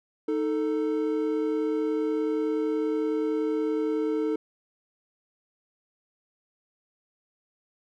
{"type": "tone pair together", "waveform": "triangle", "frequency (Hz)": [311.1, 441.7], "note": ["D#4", "A4"], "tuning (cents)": [0, 7], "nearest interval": "tritone", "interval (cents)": 607, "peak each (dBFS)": -25, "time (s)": [0.28, 4.36], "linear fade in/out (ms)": 5, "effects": []}